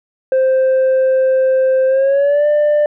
sine tone with pitch glide, 523.3 to 594.2 Hz, C5 to D5, 0 to +20 cents, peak -7 dBFS, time 0.32-2.86 s, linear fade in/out 2 ms, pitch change +220 cents, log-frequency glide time 1.87-2.47 s, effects tanh soft clip ceiling -9 dBFS

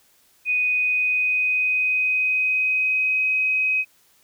sine tone with pitch glide, 2489 to 2527 Hz, D#7 to D#7, 0 to +26 cents, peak -18 dBFS, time 0.45-3.85 s, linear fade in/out 50 ms, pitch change +26 cents, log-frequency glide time 0.57-3.26 s, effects white hiss -59 dBFS RMS until 4.23 s

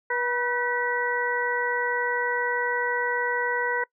harmonic tone with a mistuned harmonic, 485.5 Hz, B4, 30 cents flat, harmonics 1 / 2 / 3 / 4, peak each -29 / -29 / -29 / -29 dBFS, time 0.1-3.84 s, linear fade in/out 5 ms, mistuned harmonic 3, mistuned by +62 cents, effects noise-tail reverb RT60 0.1 s tail -23 dB re dry

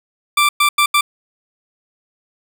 20% pulse tone bursts at uneven times, 1174.7 Hz, D6, in tune, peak -6 dBFS, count 4, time 0.37-0.49 / 0.6-0.69 / 0.78-0.86 / 0.94-1.01 s, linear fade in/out 5 ms, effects none

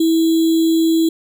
sine tone with sample-and-hold, 326.2 Hz, E4, 18 cents flat, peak -11 dBFS, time 0-1.09 s, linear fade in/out 5 ms, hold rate 3675 Hz, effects none

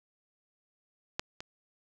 clicks, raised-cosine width 0.2 ms, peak -13 / -23 dBFS, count 2, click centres 1.195 / 1.405 s, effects none

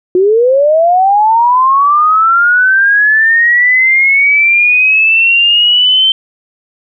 sine linear sweep, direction up, 354.8 to 3114 Hz, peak -5 dBFS, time 0.15-6.12 s, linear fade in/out 2 ms, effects none

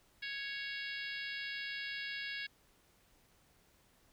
harmonic tone, 554.4 Hz, C#5, in tune, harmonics 3 / 4 / 5 / 6 / 7 / 8 / 9, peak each -43 / -45 / -47 / -49 / -50 / -51 / -52 dBFS, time 0.22-2.47 s, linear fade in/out 10 ms, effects pink hiss -69 dBFS RMS until 4.12 s

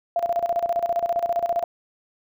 sine tone with tremolo, 686 Hz, F5, 31 cents flat, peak -18 dBFS, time 0.16-1.64 s, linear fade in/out 2 ms, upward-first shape square, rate 15 Hz, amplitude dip 75%, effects none

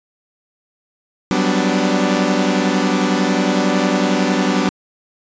sawtooth chord, G major seventh, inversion third, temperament equal with one note detuned, 185 / 196 / 249.5 / 293.7 Hz, F#3 / G3 / B3 / D4, 0 / 0 / +18 / 0 cents, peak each -16 dBFS, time 1.31-4.69 s, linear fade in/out 0 ms, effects resampled to 16000 Hz

